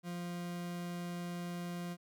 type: tone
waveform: 40% pulse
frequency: 174.7 Hz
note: F3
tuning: 1 cent sharp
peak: -38 dBFS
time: 0.03-1.97 s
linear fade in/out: 50 ms
effects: none